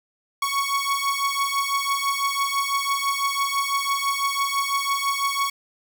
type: beating tone pair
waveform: sawtooth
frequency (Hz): 1108.7 / 1114.7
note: C#6 / C#6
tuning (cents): 0 / +9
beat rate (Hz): 6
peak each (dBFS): -21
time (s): 0.42-5.5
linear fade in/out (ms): 5
effects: none